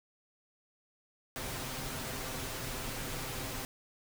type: noise with comb filter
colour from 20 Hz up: pink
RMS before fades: -39 dBFS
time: 1.36-3.65 s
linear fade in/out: 0 ms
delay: 7.7 ms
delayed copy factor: +0.55
effects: none